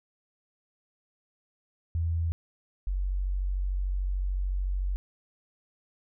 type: tone pair in turn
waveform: sine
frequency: 83.1 / 46.77 Hz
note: E2 / F#1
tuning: +15 / +19 cents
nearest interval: minor seventh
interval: 996 cents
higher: first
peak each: -25 / -26 dBFS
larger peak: first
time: 1.95-2.32 / 2.87-4.96 s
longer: second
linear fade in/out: 0 ms
effects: none